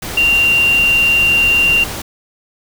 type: tone in noise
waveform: sine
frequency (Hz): 2772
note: F7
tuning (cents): -14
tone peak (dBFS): -9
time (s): 0.17-1.84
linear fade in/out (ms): 5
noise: pink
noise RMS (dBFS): -24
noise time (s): 0.02-2.02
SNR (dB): +12
effects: none